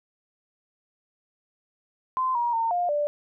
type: tone with pitch steps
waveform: sine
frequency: 1033 / 951 / 911 / 707 / 588 Hz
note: C6 / A#5 / A#5 / F5 / D5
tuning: -22 / +34 / -40 / +21 / +2 cents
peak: -22 dBFS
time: 2.17-3.07 s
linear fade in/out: 0 ms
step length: 180 ms
effects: none